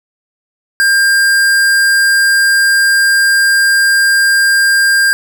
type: tone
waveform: square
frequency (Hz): 1600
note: G6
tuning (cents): +35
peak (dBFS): -8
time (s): 0.8-5.13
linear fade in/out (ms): 0
effects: none